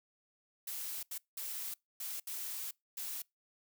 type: noise bursts at uneven times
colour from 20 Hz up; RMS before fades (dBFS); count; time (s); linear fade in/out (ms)
blue; -41; 6; 0.67-1.03 / 1.11-1.18 / 1.37-1.74 / 2-2.2 / 2.27-2.71 / 2.97-3.22; 5
effects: noise-tail reverb RT60 0.2 s tail -25 dB re dry